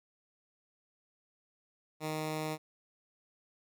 10% pulse tone, 155.56 Hz, D#3, in tune, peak -26 dBFS, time 2-2.58 s, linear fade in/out 50 ms, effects none

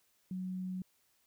sine tone, 185 Hz, F#3, in tune, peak -36 dBFS, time 0.31-0.82 s, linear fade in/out 2 ms, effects white hiss -73 dBFS RMS until 1.26 s

